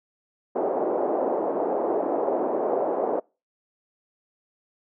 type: band-pass noise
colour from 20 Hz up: pink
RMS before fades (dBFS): -25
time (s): 0.55-3.2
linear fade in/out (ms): 10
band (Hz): 350 to 750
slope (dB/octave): 24
effects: noise-tail reverb RT60 0.3 s tail -26 dB re dry